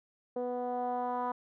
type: tone with low-pass filter sweep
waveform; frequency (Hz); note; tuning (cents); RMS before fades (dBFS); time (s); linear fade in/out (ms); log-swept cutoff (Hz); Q
10% pulse; 246.9; B3; 0; -34; 0.36-1.32; 5; 540 to 1000; 3.3
effects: none